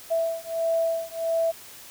sine beating tone pair, 659.3 / 660.8 Hz, E5 / E5, 0 / +4 cents, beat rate 1.5 Hz, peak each -26 dBFS, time 0.1-1.52 s, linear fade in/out 20 ms, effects white hiss -45 dBFS RMS until 1.9 s

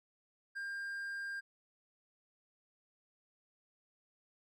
triangle tone, 1600 Hz, G6, 35 cents sharp, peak -37 dBFS, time 0.55-1.41 s, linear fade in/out 20 ms, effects none

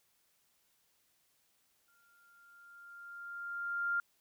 sine tone with exponential growth, 1396.9 Hz, F6, in tune, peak -29 dBFS, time 1.88-4 s, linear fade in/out 2 ms, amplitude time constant 460 ms, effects white hiss -74 dBFS RMS until 4.2 s

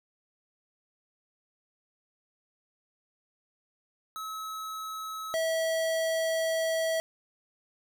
square tone pair in turn, 1290 / 649.5 Hz, E6 / E5, -38 / -26 cents, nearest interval octave, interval 1188 cents, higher first, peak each -36 / -27 dBFS, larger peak second, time 4.16-5.34 / 5.34-7 s, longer second, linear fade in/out 0 ms, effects none

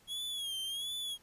45% pulse tone with vibrato, 3300 Hz, G#7, 12 cents flat, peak -36 dBFS, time 0.07-1.18 s, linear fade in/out 50 ms, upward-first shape sine, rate 1.4 Hz, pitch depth 93 cents each way, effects pink hiss -65 dBFS RMS until 1.22 s + resampled to 32000 Hz

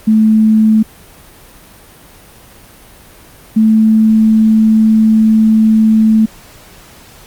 sine tone pair in turn, 218.1 / 219.4 Hz, A3 / A3, -15 / -5 cents, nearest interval unison, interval 10 cents, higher second, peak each -5 dBFS, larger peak neither, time 0.07-0.83 / 3.56-6.26 s, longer second, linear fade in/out 10 ms, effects pink hiss -39 dBFS RMS until 7.26 s + Opus 32 kbps

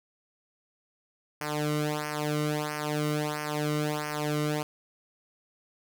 sawtooth tone with flanger, 150.2 Hz, D3, 39 cents sharp, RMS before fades -30 dBFS, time 1.41-4.63 s, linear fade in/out 2 ms, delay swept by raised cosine 0.26 to 1.2 ms, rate 1.5 Hz, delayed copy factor -1, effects none

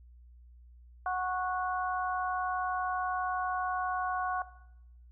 harmonic tone, 367.7 Hz, F#4, 11 cents flat, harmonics 2 / 3 / 4, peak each -31 / -35 / -37 dBFS, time 1.06-4.42 s, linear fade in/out 2 ms, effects noise-tail reverb RT60 0.8 s tail -17 dB re dry + added 60 Hz sine -52 dBFS peak until 5.11 s

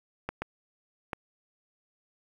clicks, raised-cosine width 0.5 ms, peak -17 dBFS, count 3, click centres 0.29 / 0.42 / 1.132 s, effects 8-bit

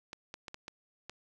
clicks, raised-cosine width 0.2 ms, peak -25 dBFS, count 6, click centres 0.131 / 0.341 / 0.482 / 0.544 / 0.681 / 1.096 s, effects none

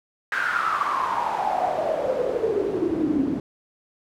pink noise with band-pass filter sweep, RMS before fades -24 dBFS, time 0.32-3.4 s, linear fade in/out 2 ms, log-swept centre 1600 to 250 Hz, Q 9.9, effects none

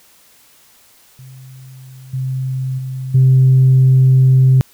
sine tone with level steps, 130.81 Hz, C3, in tune, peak -34 / -17 / -21 / -5 dBFS, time 1.19-4.61 s, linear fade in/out 0 ms, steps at 2.13 / 2.78 / 3.14 s, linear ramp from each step 10 ms, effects tanh soft clip ceiling -3 dBFS + white hiss -49 dBFS RMS until 4.73 s

